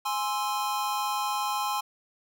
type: chord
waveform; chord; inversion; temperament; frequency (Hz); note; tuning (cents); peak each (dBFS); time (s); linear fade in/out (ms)
square; Ab augmented; none; equal; 830.6 / 1046.5 / 1318.5; Ab5 / C6 / E6; 0 / 0 / 0; -31 / -31 / -37; 0.05-1.81; 10
effects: none